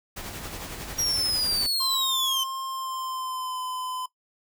pink noise with tremolo, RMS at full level -35 dBFS, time 0.16-1.67 s, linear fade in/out 10 ms, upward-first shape sine, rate 11 Hz, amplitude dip 40%
40% pulse linear sweep, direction down, 5700 to 3039 Hz, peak -22 dBFS, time 0.98-2.44 s, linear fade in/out 10 ms
square tone with pitch glide, 1061 to 1017.2 Hz, C6 to C6, +24 to -49 cents, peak -31 dBFS, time 1.8-4.06 s, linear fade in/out 5 ms, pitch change -73 cents, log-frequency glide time 2.66-3.6 s
effects noise-tail reverb RT60 0.1 s tail -18 dB re dry

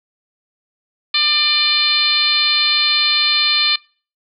harmonic tone, 597 Hz, D5, 28 cents sharp, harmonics 2 / 3 / 4 / 5 / 6 / 7 / 8, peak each -26 / -27 / -20 / -23 / -19 / -16 / -27 dBFS, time 1.14-3.76 s, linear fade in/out 5 ms, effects noise-tail reverb RT60 0.4 s tail -24 dB re dry

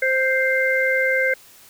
harmonic tone, 523.3 Hz, C5, in tune, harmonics 1 / 3 / 4, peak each -21 / -21 / -21 dBFS, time 0.02-1.34 s, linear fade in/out 5 ms, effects white hiss -48 dBFS RMS until 1.69 s

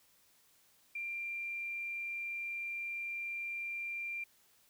sine tone, 2377 Hz, D7, 20 cents sharp, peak -37 dBFS, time 0.95-4.24 s, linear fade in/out 5 ms, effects white hiss -68 dBFS RMS until 4.69 s

